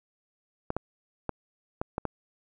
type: clicks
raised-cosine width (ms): 1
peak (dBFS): -15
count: 6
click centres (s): 0.704 / 0.766 / 1.293 / 1.815 / 1.981 / 2.053
effects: none